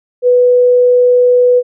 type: tone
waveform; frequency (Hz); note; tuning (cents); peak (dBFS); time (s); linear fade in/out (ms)
sine; 493.9; B4; 0; -5; 0.22-1.63; 50
effects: none